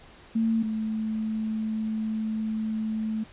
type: tone pair in turn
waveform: sine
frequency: 225.1 / 218.8 Hz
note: A3 / A3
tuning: +40 / -9 cents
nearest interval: unison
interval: 49 cents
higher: first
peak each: -21 / -26 dBFS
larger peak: first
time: 0.35-0.63 / 0.63-3.24 s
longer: second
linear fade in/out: 10 ms
effects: pink hiss -51 dBFS RMS until 3.32 s + resampled to 8000 Hz